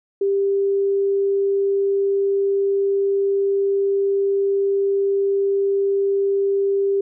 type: tone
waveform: sine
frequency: 395.6 Hz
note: G4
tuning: 16 cents sharp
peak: -16 dBFS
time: 0.21-7.01 s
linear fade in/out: 5 ms
effects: none